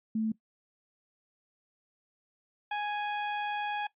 sine / sawtooth tone pair in turn, 220 / 830.6 Hz, A3 / G#5, 0 / 0 cents, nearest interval octave + major seventh, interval 2300 cents, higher second, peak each -27 dBFS, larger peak neither, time 0.15-0.32 / 2.71-3.87 s, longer second, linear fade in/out 5 ms, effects noise-tail reverb RT60 0.1 s tail -18 dB re dry + resampled to 8000 Hz

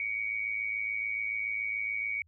sine tone with amplitude modulation, 2256 Hz, C#7, 30 cents sharp, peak -27 dBFS, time 0-2.22 s, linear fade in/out 2 ms, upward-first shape sine, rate 107 Hz, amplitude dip 70%, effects added 83 Hz sine -61 dBFS peak until 2.27 s

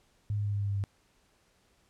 sine tone with pitch steps, 103.83 / 103.05 / 102.28 / 101.52 / 100.76 / 100 / 99.26 Hz, G#2 / G#2 / G#2 / G#2 / G2 / G2 / G2, 0 / -13 / -26 / -39 / +48 / +35 / +22 cents, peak -28 dBFS, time 0.3-0.839 s, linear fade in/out 0 ms, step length 77 ms, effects pink hiss -68 dBFS RMS until 1.89 s + low-pass 10000 Hz 12 dB/octave

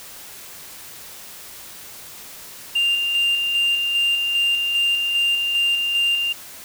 sine tone with tremolo, 2794 Hz, F7, in tune, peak -14 dBFS, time 2.75-6.33 s, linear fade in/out 10 ms, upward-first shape square, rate 2.5 Hz, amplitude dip 40%, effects tanh soft clip ceiling -14 dBFS + white hiss -39 dBFS RMS until 6.64 s

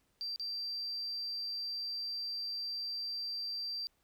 sine tone with dropouts, 4699 Hz, D8, in tune, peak -35 dBFS, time 0.21-3.87 s, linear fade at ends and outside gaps 0 ms, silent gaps 0.36-0.397 s, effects tanh soft clip ceiling -32 dBFS + pink hiss -75 dBFS RMS until 4.03 s

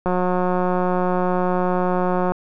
click train, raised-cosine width 1 ms, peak -8 dBFS, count 410, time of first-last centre 0.06-2.32 s, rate 181 Hz, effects none

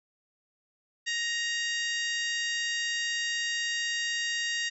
harmonic tone with a mistuned harmonic, 936 Hz, A#5, 7 cents sharp, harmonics 2 / 3 / 4 / 5 / 6 / 7 / 8, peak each -31 / -35 / -37 / -39 / -41 / -42 / -43 dBFS, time 1.06-4.7 s, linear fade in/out 20 ms, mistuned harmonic 6, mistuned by +18 cents, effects none

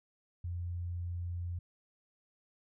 sine tone, 87.31 Hz, F2, in tune, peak -35 dBFS, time 0.44-1.59 s, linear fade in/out 5 ms, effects none

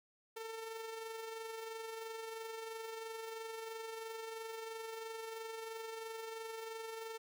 sawtooth tone with amplitude modulation, 448.8 Hz, A4, 34 cents sharp, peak -38 dBFS, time 0.36-7.18 s, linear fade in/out 10 ms, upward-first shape sine, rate 23 Hz, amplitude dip 40%, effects none

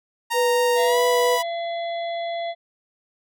sawtooth tone with pitch glide, 929 to 984.2 Hz, A#5 to B5, -6 to -6 cents, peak -18 dBFS, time 0.3-1.43 s, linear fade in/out 20 ms, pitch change +100 cents, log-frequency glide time 0.84-0.98 s
sine tone with vibrato, 491.1 Hz, B4, 10 cents flat, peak -18 dBFS, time 0.33-1.39 s, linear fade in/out 50 ms, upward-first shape sine, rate 4.3 Hz, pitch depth 10 cents each way
harmonic tone, 679 Hz, F5, 49 cents flat, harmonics 1 / 3 / 5 / 6, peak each -25 / -37 / -38 / -46 dBFS, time 0.75-2.55 s, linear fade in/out 50 ms
effects none

